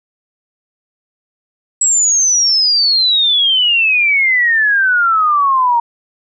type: exponential sweep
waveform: sine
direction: down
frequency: 7820 to 927 Hz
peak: -9 dBFS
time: 1.81-5.8 s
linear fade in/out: 5 ms
effects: none